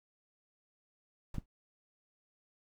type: noise with exponential decay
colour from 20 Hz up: brown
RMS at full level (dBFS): -34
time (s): 1.34-1.46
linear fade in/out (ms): 5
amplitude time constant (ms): 24
type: click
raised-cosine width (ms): 5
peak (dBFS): -23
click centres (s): 1.383
effects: none